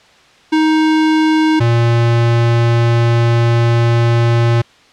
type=tone pair in turn; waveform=square; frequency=313.4 / 117.39 Hz; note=D#4 / A#2; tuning=+13 / +13 cents; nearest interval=octave + perfect fourth; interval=1700 cents; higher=first; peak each=-10 dBFS; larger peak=neither; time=0.52-1.6 / 1.6-4.62 s; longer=second; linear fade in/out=10 ms; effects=white hiss -46 dBFS RMS until 4.92 s + low-pass 4000 Hz 12 dB/octave